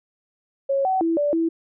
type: tone with pitch steps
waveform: sine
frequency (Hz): 549 / 756 / 330.6 / 583 / 329.4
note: C#5 / F#5 / E4 / D5 / E4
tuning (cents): -17 / +37 / +5 / -13 / -1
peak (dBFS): -18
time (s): 0.69-1.49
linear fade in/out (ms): 10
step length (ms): 160
effects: none